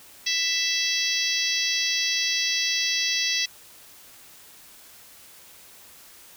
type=harmonic tone; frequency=661 Hz; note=E5; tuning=5 cents sharp; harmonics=3 / 4 / 5 / 6 / 7 / 8 / 9; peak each=-30 / -30 / -30 / -30 / -30 / -30 / -30 dBFS; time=0.26-3.46 s; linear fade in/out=10 ms; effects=white hiss -49 dBFS RMS until 6.36 s